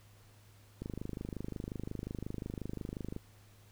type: click train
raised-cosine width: 3 ms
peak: -26 dBFS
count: 61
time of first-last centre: 0.82-3.164 s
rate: 25.6 Hz
effects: added 103 Hz sine -59 dBFS peak until 3.71 s + pink hiss -64 dBFS RMS until 3.71 s